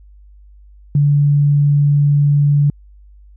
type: tone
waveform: sine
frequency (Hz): 144.5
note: D3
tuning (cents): -28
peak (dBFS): -9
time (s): 0.95-2.7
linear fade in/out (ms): 2
effects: added 50 Hz sine -40 dBFS peak until 3.36 s